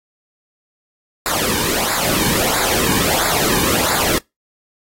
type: noise with flanger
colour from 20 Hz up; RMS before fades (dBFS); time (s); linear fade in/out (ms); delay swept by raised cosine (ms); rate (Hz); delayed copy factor
pink; -18; 1.26-4.18; 0; 0.33 to 1.53; 1.5; -0.75
effects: noise-tail reverb RT60 0.2 s tail -26 dB re dry + AAC 48 kbps